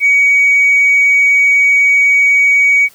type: tone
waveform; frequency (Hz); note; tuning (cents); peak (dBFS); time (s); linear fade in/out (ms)
sine; 2256; C#7; +30; -5; 0-2.89; 50
effects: tanh soft clip ceiling -3 dBFS + white hiss -45 dBFS RMS until 2.94 s